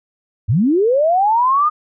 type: linear sweep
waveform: sine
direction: up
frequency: 86 to 1244.5 Hz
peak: -11 dBFS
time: 0.48-1.7 s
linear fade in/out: 20 ms
effects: none